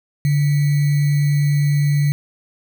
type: tone with sample-and-hold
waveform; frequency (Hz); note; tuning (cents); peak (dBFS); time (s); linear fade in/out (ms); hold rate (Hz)
sine; 145.1; D3; -21; -13; 0.25-2.12; 0; 2100
effects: none